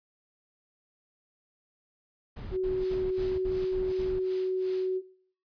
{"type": "noise bursts", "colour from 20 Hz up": "brown", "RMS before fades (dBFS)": -39, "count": 7, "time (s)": [2.36, 4.196], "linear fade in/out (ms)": 10, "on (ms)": 210, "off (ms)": 61}
{"type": "tone", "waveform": "sine", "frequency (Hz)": 373.3, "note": "F#4", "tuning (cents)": 15, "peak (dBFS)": -26, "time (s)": [2.51, 5.02], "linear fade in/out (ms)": 50}
{"type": "noise with tremolo", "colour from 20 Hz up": "white", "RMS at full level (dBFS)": -46, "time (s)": [2.79, 4.98], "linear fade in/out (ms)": 50, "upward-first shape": "sine", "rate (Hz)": 2.7, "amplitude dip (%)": 90}
{"effects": ["noise-tail reverb RT60 0.6 s tail -22 dB re dry", "resampled to 11025 Hz"]}